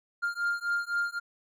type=beating tone pair; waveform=triangle; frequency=1400 / 1403.9 Hz; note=F6 / F6; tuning=+4 / +9 cents; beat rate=3.9 Hz; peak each=-29 dBFS; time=0.22-1.2 s; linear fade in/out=20 ms; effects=none